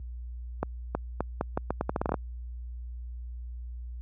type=accelerating click train; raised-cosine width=1 ms; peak=-13 dBFS; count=14; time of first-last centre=0.63-2.142 s; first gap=320 ms; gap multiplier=0.8; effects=added 60 Hz sine -30 dBFS peak until 4.01 s + high-pass 80 Hz 12 dB/octave